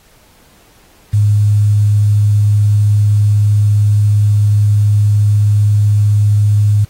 sine tone with quantisation, 103.83 Hz, G#2, in tune, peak -7 dBFS, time 1.13-6.85 s, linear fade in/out 10 ms, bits 6, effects pink hiss -48 dBFS RMS until 6.89 s + AAC 48 kbps

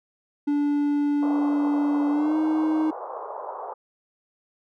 triangle tone with pitch glide, 290 to 312.6 Hz, D4 to D#4, -22 to +8 cents, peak -18 dBFS, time 0.47-2.91 s, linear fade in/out 10 ms, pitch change +130 cents, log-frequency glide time 2.11-2.37 s
white band-pass noise, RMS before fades -35 dBFS, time 1.22-3.74 s, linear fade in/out 10 ms, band 430 to 1100 Hz, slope 48 dB/octave
effects none

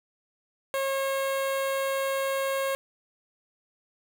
sawtooth tone with notch filter, 542 Hz, C#5, 39 cents flat, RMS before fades -28 dBFS, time 0.74-2.75 s, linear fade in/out 0 ms, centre 5400 Hz, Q 1.7, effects none

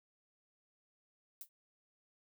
violet noise with exponential decay, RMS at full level -42 dBFS, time 1.41-1.49 s, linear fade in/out 1 ms, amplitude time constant 17 ms, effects none

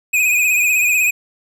square tone with vibrato, 2489 Hz, D#7, in tune, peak -13 dBFS, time 0.13-1.11 s, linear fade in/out 10 ms, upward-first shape triangle, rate 16 Hz, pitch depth 67 cents each way, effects none

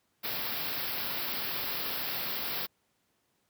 white band-stop noise, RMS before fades -34 dBFS, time 0.23-2.67 s, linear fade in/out 20 ms, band 5300 to 12000 Hz, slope 96 dB/octave, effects pink hiss -74 dBFS RMS until 3.49 s + high-pass 100 Hz 12 dB/octave

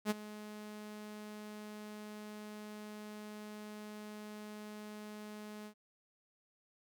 sawtooth tone with ADSR envelope, 211.2 Hz, G#3, 29 cents sharp, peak -25 dBFS, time 0.05-5.74 s, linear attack 55 ms, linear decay 23 ms, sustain -17 dB, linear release 81 ms, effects none

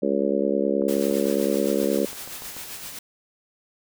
harmonic tone, 69.6 Hz, C#2, 8 cents sharp, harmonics 3 / 4 / 5 / 6 / 7 / 8, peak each -27 / -27 / -27 / -27 / -27 / -27 dBFS, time 0.02-2.06 s, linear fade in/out 10 ms
click train, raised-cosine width 1 ms, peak -27 dBFS, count 13, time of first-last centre 0.82-2.567 s, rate 6.87 Hz
white noise with tremolo, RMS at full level -35 dBFS, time 0.88-2.99 s, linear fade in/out 5 ms, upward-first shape sine, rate 7.7 Hz, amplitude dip 40%
effects none

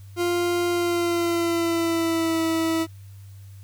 40% pulse tone with pitch glide, 349.2 to 325.8 Hz, F4 to E4, 0 to -20 cents, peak -20 dBFS, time 0.16-2.87 s, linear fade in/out 50 ms, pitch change -120 cents, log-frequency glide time 0.7-2.42 s, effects added 98 Hz sine -40 dBFS peak until 3.63 s + white hiss -58 dBFS RMS until 3.63 s

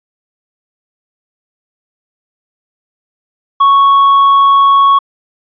sine tone with tanh clipping, 1108.7 Hz, C#6, in tune, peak -5 dBFS, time 3.6-4.99 s, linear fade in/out 10 ms, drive 3 dB, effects resampled to 11025 Hz

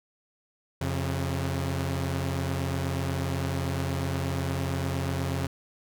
sawtooth tone pair together, 87.7 / 135.81 Hz, F2 / C#3, +8 / -35 cents, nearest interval minor sixth, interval 757 cents, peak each -26 dBFS, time 0.81-5.47 s, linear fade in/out 5 ms, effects none

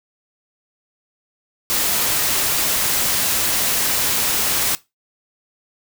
white noise, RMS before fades -19 dBFS, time 1.7-4.75 s, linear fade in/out 0 ms, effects noise-tail reverb RT60 0.2 s tail -18 dB re dry

